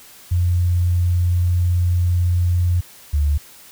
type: tone pair in turn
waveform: sine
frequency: 88.2 / 73.16 Hz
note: F2 / D2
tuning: +18 / -6 cents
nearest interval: minor third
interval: 324 cents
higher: first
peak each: -14 dBFS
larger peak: neither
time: 0.31-2.81 / 3.13-3.38 s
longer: first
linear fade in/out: 10 ms
effects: white hiss -44 dBFS RMS until 3.71 s